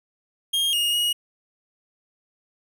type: tone with pitch steps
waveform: 45% pulse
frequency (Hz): 3231 / 2856 / 2890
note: G#7 / F7 / F#7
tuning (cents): -48 / +38 / -41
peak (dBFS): -20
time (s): 0.53-1.13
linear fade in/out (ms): 10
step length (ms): 200
effects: none